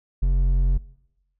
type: tone with hard clipping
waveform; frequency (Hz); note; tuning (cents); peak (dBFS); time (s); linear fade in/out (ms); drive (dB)
sine; 44.92; F1; +50; -18; 0.22-0.78; 10; 6
effects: noise-tail reverb RT60 0.9 s tail -21 dB re dry